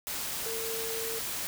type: tone in noise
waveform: sine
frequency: 452.7 Hz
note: A4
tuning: 49 cents sharp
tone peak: -36 dBFS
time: 0.46-1.19 s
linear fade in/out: 0 ms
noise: white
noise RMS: -35 dBFS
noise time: 0.07-1.47 s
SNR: -4 dB
effects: none